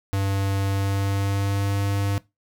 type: tone with pitch glide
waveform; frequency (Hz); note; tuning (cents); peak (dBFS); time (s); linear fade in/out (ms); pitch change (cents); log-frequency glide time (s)
square; 98.1 to 99.81; G2 to G2; +2 to +32; -22; 0.13-2.18; 0; +30; 0.68-1.77
effects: noise-tail reverb RT60 0.2 s tail -19 dB re dry